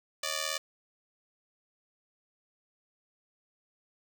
5% pulse ring-modulated tone, 590 Hz, D5, 8 cents sharp, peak -17 dBFS, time 0.23-0.58 s, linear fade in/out 5 ms, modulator 39.3 Hz, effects none

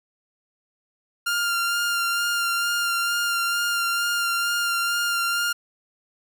sawtooth tone with vibrato, 1396.9 Hz, F6, in tune, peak -18 dBFS, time 1.26-5.53 s, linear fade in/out 10 ms, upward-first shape sine, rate 2.2 Hz, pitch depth 16 cents each way, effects none

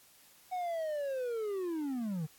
triangle linear sweep, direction down, 746 to 146.1 Hz, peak -31 dBFS, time 0.51-2.27 s, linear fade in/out 20 ms, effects white hiss -61 dBFS RMS until 2.38 s + AAC 64 kbps

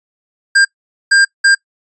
square tone bursts at uneven times, 1600 Hz, G6, 35 cents sharp, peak -7 dBFS, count 3, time 0.55-0.65 / 1.11-1.25 / 1.44-1.55 s, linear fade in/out 10 ms, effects noise-tail reverb RT60 0.1 s tail -22 dB re dry + resampled to 22050 Hz

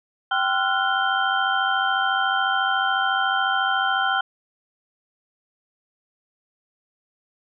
sine tone cluster, 777 / 1036 / 1368 / 1462 / 3131 Hz, G5 / C6 / F6 / F#6 / G7, -16 / -17 / -36 / -21 / -3 cents, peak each -24 / -31 / -24 / -24 / -29 dBFS, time 0.31-4.21 s, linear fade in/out 5 ms, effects none

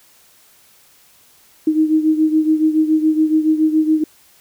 sine beating tone pair, 311.1 / 318.2 Hz, D#4 / D#4, 0 / +39 cents, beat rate 7.1 Hz, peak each -13 / -18 dBFS, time 1.67-4.04 s, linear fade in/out 5 ms, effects white hiss -51 dBFS RMS until 4.4 s

